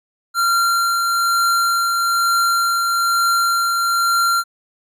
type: tone with tremolo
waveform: square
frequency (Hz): 1378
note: F6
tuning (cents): -24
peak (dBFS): -14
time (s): 0.34-4.44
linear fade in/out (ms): 50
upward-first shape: triangle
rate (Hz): 1.1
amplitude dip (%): 30
effects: resampled to 32000 Hz